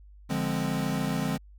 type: chord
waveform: square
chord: D half-diminished seventh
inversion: none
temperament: equal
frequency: 146.83 / 174.61 / 207.7 / 261.6 Hz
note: D3 / F3 / Ab3 / C4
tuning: 0 / 0 / 0 / 0 cents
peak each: -33 dBFS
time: 0.29-1.38 s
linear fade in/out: 20 ms
effects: added 50 Hz sine -48 dBFS peak until 1.58 s